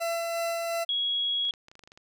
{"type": "tone with tremolo", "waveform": "40% pulse", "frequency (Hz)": 673, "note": "E5", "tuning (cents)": 36, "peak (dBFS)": -26, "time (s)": [0, 0.85], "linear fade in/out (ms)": 20, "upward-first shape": "sine", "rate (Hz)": 2.8, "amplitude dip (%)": 25}
{"type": "tone", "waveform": "sine", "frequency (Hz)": 3323, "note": "G#7", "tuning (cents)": 0, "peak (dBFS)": -25, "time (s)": [0.89, 1.51], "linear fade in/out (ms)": 2}
{"type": "clicks", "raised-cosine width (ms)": 0.2, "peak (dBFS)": -33, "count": 11, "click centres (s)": [1.451, 1.491, 1.538, 1.684, 1.715, 1.754, 1.793, 1.837, 1.875, 1.919, 1.975]}
{"effects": []}